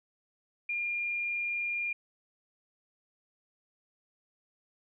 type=tone; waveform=sine; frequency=2408 Hz; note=D7; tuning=43 cents sharp; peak=-30 dBFS; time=0.69-1.93 s; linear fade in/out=5 ms; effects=none